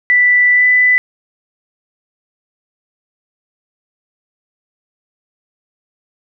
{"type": "tone with pitch glide", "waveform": "sine", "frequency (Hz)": [1975.5, 1993.8], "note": ["B6", "B6"], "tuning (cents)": [0, 16], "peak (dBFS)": -7, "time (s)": [0.1, 0.98], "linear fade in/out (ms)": 0, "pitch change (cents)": 16, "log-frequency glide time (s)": [0.53, 0.65], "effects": []}